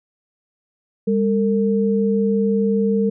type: tone pair together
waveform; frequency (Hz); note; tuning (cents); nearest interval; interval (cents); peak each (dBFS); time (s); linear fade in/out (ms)
sine; 201.5 / 453.2; G3 / A#4; +48 / -49; octave + major second; 1403; -17 / -19; 1.07-3.1; 10
effects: none